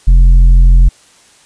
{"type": "tone with tanh clipping", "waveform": "triangle", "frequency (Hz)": 43.44, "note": "F1", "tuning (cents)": -8, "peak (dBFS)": -3, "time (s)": [0.07, 0.89], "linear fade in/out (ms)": 10, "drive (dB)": 10, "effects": ["white hiss -45 dBFS RMS until 1.45 s", "resampled to 22050 Hz"]}